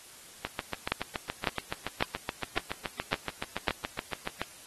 two click trains, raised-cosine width 0.3 ms, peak -9 / -15 dBFS, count 6 / 29, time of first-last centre 0.92-3.682 / 0.45-4.416 s, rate 1.81 / 7.06 Hz, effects white hiss -51 dBFS RMS until 4.66 s + AAC 32 kbps

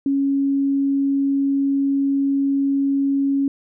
sine tone, 276.5 Hz, C#4, 4 cents flat, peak -16 dBFS, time 0.06-3.48 s, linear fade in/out 2 ms, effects none

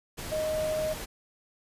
sine tone in noise, 622.3 Hz, D#5, in tune, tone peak -27 dBFS, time 0.31-0.94 s, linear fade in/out 20 ms, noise pink, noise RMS -38 dBFS, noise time 0.17-1.06 s, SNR +8 dB, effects resampled to 32000 Hz

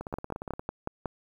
two click trains, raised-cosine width 1 ms, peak -22 / -17 dBFS, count 11 / 6, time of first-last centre 0.01-0.595 / 0.14-1.057 s, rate 17.1 / 5.45 Hz, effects 9-bit

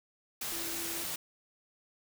sine tone in noise, 335 Hz, E4, 28 cents sharp, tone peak -44 dBFS, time 0.52-1.04 s, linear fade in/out 5 ms, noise white, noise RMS -37 dBFS, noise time 0.41-1.16 s, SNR -10 dB, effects none

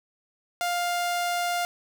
sawtooth tone, 702 Hz, F5, 9 cents sharp, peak -21 dBFS, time 0.61-1.65 s, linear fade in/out 0 ms, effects none

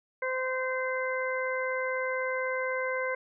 harmonic tone, 516 Hz, C5, 24 cents flat, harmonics 1 / 2 / 3 / 4, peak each -31 / -36 / -35 / -35 dBFS, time 0.22-3.15 s, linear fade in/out 5 ms, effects none

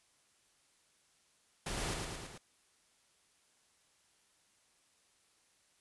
pink noise with echo, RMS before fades -39 dBFS, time 1.66-1.94 s, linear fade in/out 5 ms, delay 110 ms, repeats 4, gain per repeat -3 dB, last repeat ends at 2.38 s, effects white hiss -71 dBFS RMS until 5.8 s + resampled to 24000 Hz

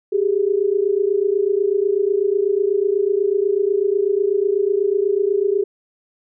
sine tone pair together, 387.2 / 415.3 Hz, G4 / G#4, -21 / 0 cents, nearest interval minor second, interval 121 cents, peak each -18 dBFS, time 0.12-5.64 s, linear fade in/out 10 ms, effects none

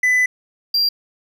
triangle tone pair in turn, 2000 / 4748 Hz, B6 / D8, +21 / +18 cents, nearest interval octave + minor third, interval 1497 cents, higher second, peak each -11 / -13 dBFS, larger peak first, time 0.03-0.26 / 0.74-0.89 s, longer first, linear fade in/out 5 ms, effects none

